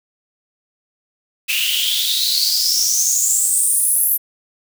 white noise with high-pass filter sweep, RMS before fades -17 dBFS, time 1.48-4.18 s, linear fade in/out 20 ms, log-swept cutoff 2600 to 12000 Hz, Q 9.4, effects none

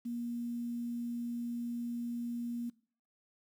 sine tone with quantisation, 237.6 Hz, A#3, 33 cents sharp, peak -35 dBFS, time 0.05-2.7 s, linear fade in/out 10 ms, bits 10, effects noise-tail reverb RT60 0.5 s tail -21 dB re dry

